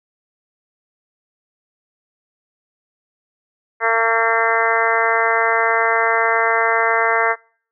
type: harmonic tone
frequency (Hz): 227.3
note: A#3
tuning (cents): -43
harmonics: 2 / 3 / 4 / 5 / 6 / 7 / 8 / 9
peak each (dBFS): -22 / -22 / -22 / -22 / -22 / -22 / -22 / -22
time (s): 3.8-7.36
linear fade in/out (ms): 50
effects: noise-tail reverb RT60 0.5 s tail -26 dB re dry